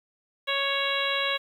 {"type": "harmonic tone", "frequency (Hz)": 554.4, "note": "C#5", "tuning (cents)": 0, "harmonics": [1, 2, 3, 4, 5, 6, 7], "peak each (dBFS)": [-32, -32, -32, -32, -32, -32, -32], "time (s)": [0.47, 1.38], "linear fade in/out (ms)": 20, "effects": ["9-bit"]}